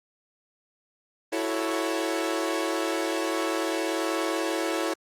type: chord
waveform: sawtooth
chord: F# minor seventh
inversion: third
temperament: equal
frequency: 329.6 / 370 / 440 / 554.4 Hz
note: E4 / F#4 / A4 / C#5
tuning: 0 / 0 / 0 / 0 cents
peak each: -25 / -29 / -29 / -28 dBFS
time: 1.32-4.94 s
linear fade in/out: 10 ms
effects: low-pass 12000 Hz 12 dB/octave + Opus 24 kbps